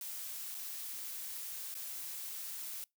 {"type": "noise with dropouts", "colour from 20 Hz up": "blue", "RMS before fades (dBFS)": -43, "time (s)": [0.01, 2.84], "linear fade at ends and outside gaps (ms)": 1, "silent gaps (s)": [[0.545, 0.549], [1.742, 1.751]], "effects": ["noise-tail reverb RT60 0.2 s tail -26 dB re dry"]}